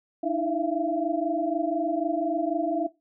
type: tone cluster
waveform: sine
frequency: 302 / 328.2 / 660 / 684 Hz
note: D4 / E4 / E5 / F5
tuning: +48 / -8 / +2 / -36 cents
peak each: -29 dBFS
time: 0.23-2.87 s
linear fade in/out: 10 ms
effects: noise-tail reverb RT60 0.2 s tail -17 dB re dry